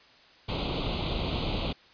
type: noise with comb filter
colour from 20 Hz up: pink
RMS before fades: -30 dBFS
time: 0.48-1.73 s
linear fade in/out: 10 ms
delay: 0.29 ms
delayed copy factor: +0.9
effects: white hiss -56 dBFS RMS until 1.93 s + resampled to 11025 Hz